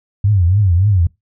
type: tone with vibrato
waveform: sine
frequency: 94.6 Hz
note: F#2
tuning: 39 cents sharp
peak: -9 dBFS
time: 0.24-1.07 s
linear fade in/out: 5 ms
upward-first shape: triangle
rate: 3.5 Hz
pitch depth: 230 cents each way
effects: noise-tail reverb RT60 0.2 s tail -24 dB re dry